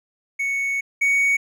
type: tone pair in turn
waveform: triangle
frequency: 2218 / 2235 Hz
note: C#7 / C#7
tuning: 0 / +14 cents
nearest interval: unison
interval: 14 cents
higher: second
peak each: -19 / -14 dBFS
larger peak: second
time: 0.39-0.81 / 1.01-1.37 s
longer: first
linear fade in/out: 10 ms
effects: none